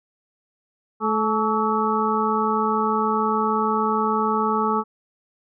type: harmonic tone with a mistuned harmonic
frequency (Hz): 216.7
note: A3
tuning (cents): -26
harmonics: 1 / 2 / 4 / 5 / 6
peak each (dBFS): -25 / -25 / -25 / -25 / -25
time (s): 1-4.84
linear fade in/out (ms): 50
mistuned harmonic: 5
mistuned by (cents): +74
effects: none